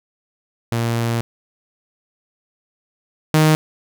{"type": "tone pair in turn", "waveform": "sawtooth", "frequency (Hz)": [116.54, 155.56], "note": ["A#2", "D#3"], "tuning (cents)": [0, 0], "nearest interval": "perfect fourth", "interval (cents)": 500, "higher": "second", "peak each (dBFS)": [-14, -7], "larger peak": "second", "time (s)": [[0.72, 1.21], [3.34, 3.55]], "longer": "first", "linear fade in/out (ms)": 0, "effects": []}